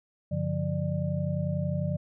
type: tone cluster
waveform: sine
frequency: 96.6 / 145.7 / 176.8 / 593 Hz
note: G2 / D3 / F3 / D5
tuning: -25 / -13 / +22 / +17 cents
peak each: -33 / -30 / -31 / -36 dBFS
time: 0.31-1.97 s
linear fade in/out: 10 ms
effects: none